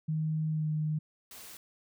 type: tone with pitch glide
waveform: sine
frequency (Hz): 156.5 to 153.9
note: D#3 to D#3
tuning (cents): +10 to -19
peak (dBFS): -28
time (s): 0.08-0.99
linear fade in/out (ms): 10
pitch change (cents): -29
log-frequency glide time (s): 0.5-0.68
type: noise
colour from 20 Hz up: white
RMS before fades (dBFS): -48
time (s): 1.31-1.57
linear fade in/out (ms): 2
effects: none